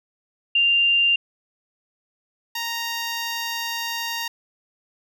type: tone pair in turn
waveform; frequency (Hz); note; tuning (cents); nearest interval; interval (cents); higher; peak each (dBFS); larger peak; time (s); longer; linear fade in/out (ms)
sine / 10% pulse; 2789 / 930.7; F7 / A#5; -3 / -3; octave + perfect fifth; 1900; first; -15 / -17; first; 0.55-1.16 / 2.55-4.28; second; 5
effects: none